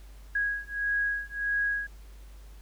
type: beating tone pair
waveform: sine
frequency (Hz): 1652 / 1653.6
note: G#6 / G#6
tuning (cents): -10 / -8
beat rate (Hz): 1.6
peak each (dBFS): -30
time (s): 0.35-1.87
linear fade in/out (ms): 5
effects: added 50 Hz sine -45 dBFS peak until 2.61 s + pink hiss -59 dBFS RMS until 2.61 s